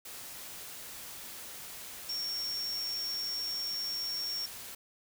sine tone in noise, 5510 Hz, F8, 24 cents flat, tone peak -33 dBFS, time 2.09-4.46 s, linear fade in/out 5 ms, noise white, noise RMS -45 dBFS, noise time 0.05-4.75 s, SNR +9 dB, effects none

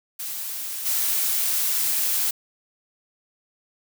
blue noise with level steps, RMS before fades -31 / -23 dBFS, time 0.19-2.31 s, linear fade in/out 10 ms, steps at 0.85 s, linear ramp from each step 20 ms, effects none

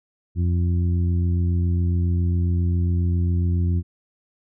harmonic tone, 87.31 Hz, F2, in tune, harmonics 1 / 2 / 3 / 4, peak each -18 / -27 / -34 / -37 dBFS, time 0.35-3.83 s, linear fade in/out 50 ms, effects none

